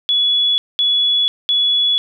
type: tone bursts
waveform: sine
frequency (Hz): 3398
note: G#7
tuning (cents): +39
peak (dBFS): -12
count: 3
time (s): 0.09-1.98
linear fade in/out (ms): 0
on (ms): 490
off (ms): 210
effects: none